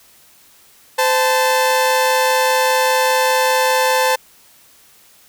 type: tone pair together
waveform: sawtooth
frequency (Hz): 515 / 880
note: C5 / A5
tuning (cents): -28 / 0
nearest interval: major sixth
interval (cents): 928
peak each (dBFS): -12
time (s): 0.98-4.16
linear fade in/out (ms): 10
effects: white hiss -49 dBFS RMS until 5.28 s